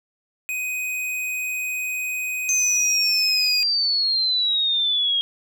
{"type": "tone", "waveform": "square", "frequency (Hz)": 2503, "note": "D#7", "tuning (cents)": 10, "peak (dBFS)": -25, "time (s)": [0.49, 3.63], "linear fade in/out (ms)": 0}
{"type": "exponential sweep", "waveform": "sine", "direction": "down", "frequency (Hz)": [6272, 3246], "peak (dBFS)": -18, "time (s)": [2.49, 5.21], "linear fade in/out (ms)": 0}
{"effects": []}